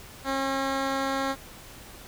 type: tone with low-pass filter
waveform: 10% pulse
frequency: 270.5 Hz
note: C#4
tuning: 42 cents flat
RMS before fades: -28 dBFS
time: 0.24-1.36 s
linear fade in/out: 50 ms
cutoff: 6800 Hz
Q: 0.52
effects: pink hiss -46 dBFS RMS until 2.07 s